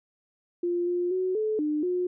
sine tone with pitch steps, 349.3 / 353.3 / 371 / 432.1 / 301.1 / 360 Hz, F4 / F4 / F#4 / A4 / D4 / F#4, 0 / +20 / +5 / -31 / +43 / -47 cents, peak -24 dBFS, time 0.63-2.07 s, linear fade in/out 5 ms, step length 240 ms, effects none

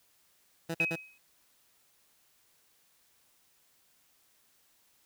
15% pulse tone bursts, 165.3 Hz, E3, 5 cents sharp, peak -26 dBFS, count 3, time 0.69-0.96 s, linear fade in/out 10 ms, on 56 ms, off 51 ms
sine tone with exponential decay, 2538 Hz, D#7, 34 cents sharp, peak -23 dBFS, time 0.8-1.18 s, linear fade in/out 1 ms, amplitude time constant 81 ms
effects white hiss -68 dBFS RMS until 5.05 s

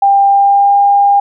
sine tone with pitch glide, 795 to 804.7 Hz, G5 to G5, +24 to +45 cents, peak -5 dBFS, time 0.02-1.2 s, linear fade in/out 5 ms, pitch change +21 cents, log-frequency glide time 0.27-0.78 s, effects none

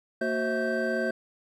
triangle tone cluster, 228.7 / 370.9 / 531 / 647 / 1558 Hz, A#3 / F#4 / C5 / E5 / G6, -33 / +4 / +25 / -32 / -11 cents, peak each -30 dBFS, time 0.21-1.11 s, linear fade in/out 5 ms, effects none

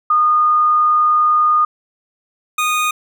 sine / 25% pulse tone pair in turn, 1225 / 1235.7 Hz, D#6 / D#6, -27 / -12 cents, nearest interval unison, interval 15 cents, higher second, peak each -10 / -11 dBFS, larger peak first, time 0.1-1.65 / 2.58-2.91 s, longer first, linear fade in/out 5 ms, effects none

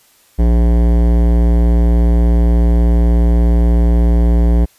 sine tone with hard clipping, 58.27 Hz, A#1, in tune, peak -10 dBFS, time 0.38-4.66 s, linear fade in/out 20 ms, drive 17 dB, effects white hiss -51 dBFS RMS until 4.78 s + resampled to 32000 Hz

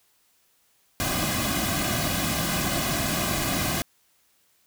pink noise with comb filter, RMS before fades -26 dBFS, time 1-3.82 s, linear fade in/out 0 ms, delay 2.2 ms, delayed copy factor -0.8, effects white hiss -65 dBFS RMS until 4.66 s

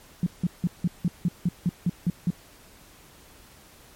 sine tone bursts, 174.61 Hz, F3, in tune, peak -19 dBFS, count 11, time 0.23-2.304 s, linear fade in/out 2 ms, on 34 ms, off 170 ms, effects pink hiss -52 dBFS RMS until 3.95 s + MP3 64 kbps

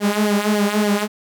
sawtooth tone with flanger, 207.7 Hz, G#3, in tune, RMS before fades -18 dBFS, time 0-1.08 s, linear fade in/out 50 ms, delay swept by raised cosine 0.76 to 4.66 ms, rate 3.5 Hz, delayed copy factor -0.8, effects none

